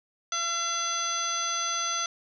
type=harmonic tone; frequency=679 Hz; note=F5; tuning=49 cents flat; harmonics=1 / 2 / 3 / 4 / 5 / 6 / 7 / 9; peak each=-42 / -31 / -40 / -42 / -34 / -42 / -39 / -31 dBFS; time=0.32-2.06 s; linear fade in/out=2 ms; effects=none